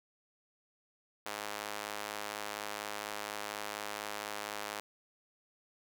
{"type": "tone with high-pass filter", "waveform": "sawtooth", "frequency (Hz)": 104.2, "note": "G#2", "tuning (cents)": 6, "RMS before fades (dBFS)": -41, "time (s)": [1.26, 4.8], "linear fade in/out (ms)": 0, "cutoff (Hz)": 710, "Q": 0.72, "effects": []}